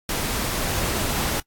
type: noise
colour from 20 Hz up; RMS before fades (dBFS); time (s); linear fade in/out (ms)
pink; -25; 0.09-1.4; 2
effects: noise-tail reverb RT60 0.1 s tail -24 dB re dry + AAC 64 kbps